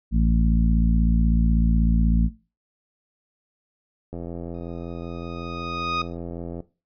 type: harmonic tone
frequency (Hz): 56.2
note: A1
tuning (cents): +37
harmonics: 1 / 2 / 3 / 4 / 5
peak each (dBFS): -18 / -31 / -24 / -24 / -37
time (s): 0.11-2.3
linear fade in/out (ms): 50
type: click train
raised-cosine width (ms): 2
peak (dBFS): -21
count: 212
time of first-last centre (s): 4.13-6.604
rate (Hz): 85.3
type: tone with exponential growth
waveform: sawtooth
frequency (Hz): 1244.5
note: D#6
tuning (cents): 0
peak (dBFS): -18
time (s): 4.54-6.02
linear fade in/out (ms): 5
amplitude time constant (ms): 320
effects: noise-tail reverb RT60 0.3 s tail -17 dB re dry + resampled to 11025 Hz